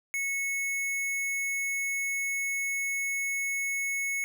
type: tone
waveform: square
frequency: 2200 Hz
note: C#7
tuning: 14 cents flat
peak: -29 dBFS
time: 0.14-4.24 s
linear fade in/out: 0 ms
effects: none